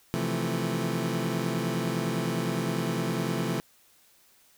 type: chord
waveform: 25% pulse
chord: F major seventh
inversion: second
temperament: equal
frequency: 130.81 / 164.81 / 174.61 / 220 Hz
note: C3 / E3 / F3 / A3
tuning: 0 / 0 / 0 / 0 cents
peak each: -29 dBFS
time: 0.14-3.6 s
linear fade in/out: 0 ms
effects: white hiss -61 dBFS RMS until 4.57 s

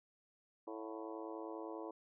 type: harmonic tone with a mistuned harmonic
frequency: 110 Hz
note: A2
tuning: in tune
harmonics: 3 / 4 / 5 / 6 / 7 / 8 / 9 / 10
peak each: -47 / -49 / -51 / -55 / -55 / -56 / -53 / -60 dBFS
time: 0.67-1.91 s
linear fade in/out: 5 ms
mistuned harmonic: 7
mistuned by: -81 cents
effects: none

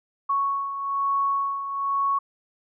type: beating tone pair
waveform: sine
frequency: 1108.7 / 1109.8 Hz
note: C#6 / C#6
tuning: 0 / +2 cents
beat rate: 1.1 Hz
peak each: -23 / -30 dBFS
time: 0.29-2.19 s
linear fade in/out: 10 ms
effects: none

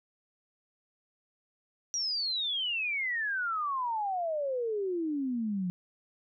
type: exponential sweep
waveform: sine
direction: down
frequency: 5810 to 174.61 Hz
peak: -29 dBFS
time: 1.94-5.7 s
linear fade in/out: 0 ms
effects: none

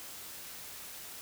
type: silence
effects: white hiss -46 dBFS RMS until 1.21 s

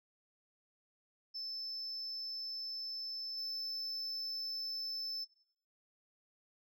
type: tone with level steps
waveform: sine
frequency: 5270 Hz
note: E8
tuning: 1 cent flat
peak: -38 / -35 dBFS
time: 1.34-5.25 s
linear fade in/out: 20 ms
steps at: 3.37 s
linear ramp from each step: 10 ms
effects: noise-tail reverb RT60 0.6 s tail -20 dB re dry + tanh soft clip ceiling -37 dBFS

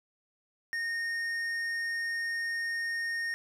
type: tone with tanh clipping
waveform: sine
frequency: 1845 Hz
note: A#6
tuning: 18 cents flat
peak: -32 dBFS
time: 0.73-3.34 s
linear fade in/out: 0 ms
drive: 9 dB
effects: none

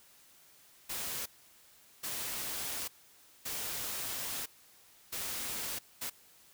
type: noise bursts at uneven times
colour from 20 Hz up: white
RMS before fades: -38 dBFS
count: 5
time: 0.89-1.26 / 2.03-2.88 / 3.45-4.46 / 5.12-5.79 / 6.01-6.1 s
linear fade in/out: 10 ms
effects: white hiss -61 dBFS RMS until 6.53 s

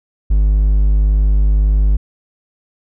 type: tone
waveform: triangle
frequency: 50.9 Hz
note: G#1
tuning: 34 cents flat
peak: -7 dBFS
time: 0.3-1.97 s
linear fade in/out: 10 ms
effects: none

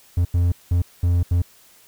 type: tone bursts at uneven times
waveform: triangle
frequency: 87.31 Hz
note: F2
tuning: in tune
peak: -13 dBFS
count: 5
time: 0.17-0.25 / 0.34-0.52 / 0.71-0.82 / 1.03-1.23 / 1.31-1.42 s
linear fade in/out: 5 ms
effects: white hiss -52 dBFS RMS until 1.87 s

